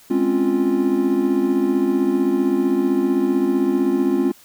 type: chord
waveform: triangle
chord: Db major seventh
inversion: second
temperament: equal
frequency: 207.7 / 261.6 / 277.2 / 349.2 Hz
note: Ab3 / C4 / Db4 / F4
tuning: 0 / 0 / 0 / 0 cents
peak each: -23 / -19 / -19 / -18 dBFS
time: 0.1-4.32 s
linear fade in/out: 10 ms
effects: white hiss -49 dBFS RMS until 4.44 s